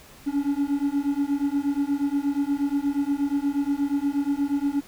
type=beating tone pair; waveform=triangle; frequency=279.1 / 287.5 Hz; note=C#4 / D4; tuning=+12 / -37 cents; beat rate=8.4 Hz; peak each=-23 dBFS; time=0.26-4.81 s; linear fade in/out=20 ms; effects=pink hiss -49 dBFS RMS until 4.87 s